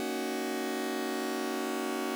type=chord; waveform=sawtooth; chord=D# minor seventh; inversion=second; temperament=just; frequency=233.3 / 280 / 311.1 / 373.4 Hz; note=A#3 / C#4 / D#4 / F#4; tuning=+2 / +18 / 0 / +16 cents; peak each=-34 / -33 / -35 / -31 dBFS; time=0-2.15 s; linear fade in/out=0 ms; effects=none